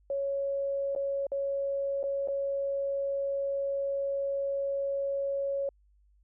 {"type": "tone with dropouts", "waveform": "sine", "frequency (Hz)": 554.4, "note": "C#5", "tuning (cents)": 0, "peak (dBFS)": -28, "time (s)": [0.1, 5.69], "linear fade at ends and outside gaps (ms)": 2, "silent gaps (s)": [[0.951, 0.961], [1.268, 1.318], [2.03, 2.038], [2.275, 2.284]], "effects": ["added 50 Hz sine -61 dBFS peak until 6.23 s"]}